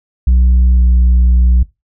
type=tone with pitch glide; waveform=sine; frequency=61.9 to 61.08 Hz; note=B1 to B1; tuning=+5 to -18 cents; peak=-3 dBFS; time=0.27-1.63 s; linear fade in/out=5 ms; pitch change=-23 cents; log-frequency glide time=0.74-0.81 s; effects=noise-tail reverb RT60 0.2 s tail -21 dB re dry + tanh soft clip ceiling -5 dBFS

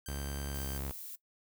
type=tone; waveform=5% pulse; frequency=1568 Hz; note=G6; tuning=in tune; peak=-34 dBFS; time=0.06-0.78 s; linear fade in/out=2 ms
type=tone with pitch glide; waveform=sawtooth; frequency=70 to 68.32 Hz; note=C#2 to C#2; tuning=+18 to -25 cents; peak=-33 dBFS; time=0.08-0.91 s; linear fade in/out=0 ms; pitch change=-43 cents; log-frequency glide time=0.51-0.64 s
type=noise; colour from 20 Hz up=violet; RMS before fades=-45 dBFS; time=0.54-1.16 s; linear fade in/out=10 ms
effects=noise-tail reverb RT60 0.1 s tail -19 dB re dry

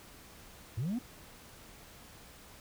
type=linear sweep; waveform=sine; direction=up; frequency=96.7 to 260.7 Hz; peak=-29 dBFS; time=0.77-0.99 s; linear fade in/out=10 ms; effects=tanh soft clip ceiling -30 dBFS + pink hiss -54 dBFS RMS until 2.6 s

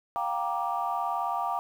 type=chord; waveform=sine; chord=G minor seventh; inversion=third; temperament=just; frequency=705.6 / 784 / 940.8 / 1176 Hz; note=F5 / G5 / Bb5 / D6; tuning=+18 / 0 / +16 / +2 cents; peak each=-32 dBFS; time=0.16-1.59 s; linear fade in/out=0 ms; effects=tanh soft clip ceiling -17 dBFS + 9-bit

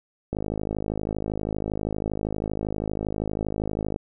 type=click train; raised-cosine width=2 ms; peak=-14 dBFS; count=192; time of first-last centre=0.33-3.961 s; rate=52.6 Hz; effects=none

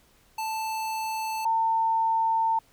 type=tone pair in turn; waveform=square / sine; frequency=881 / 900 Hz; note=A5 / A5; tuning=+2 / +39 cents; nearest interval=unison; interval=37 cents; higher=second; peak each=-29 / -21 dBFS; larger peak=second; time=0.38-1.45 / 1.45-2.59 s; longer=second; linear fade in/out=5 ms; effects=pink hiss -61 dBFS RMS until 2.72 s

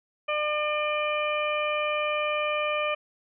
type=harmonic tone; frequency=600 Hz; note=D5; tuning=37 cents sharp; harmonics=1 / 2 / 3 / 4 / 5; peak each=-28 / -30 / -40 / -30 / -37 dBFS; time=0.28-2.95 s; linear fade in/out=10 ms; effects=none

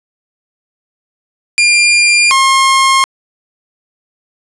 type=tone pair in turn; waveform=sawtooth; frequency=2399 / 1071.5 Hz; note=D7 / C6; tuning=+36 / +41 cents; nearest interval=octave + major second; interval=1395 cents; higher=first; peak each=-3 dBFS; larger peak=neither; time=1.58-2.31 / 2.31-3.04 s; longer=neither; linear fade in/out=0 ms; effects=resampled to 24000 Hz + 7-bit

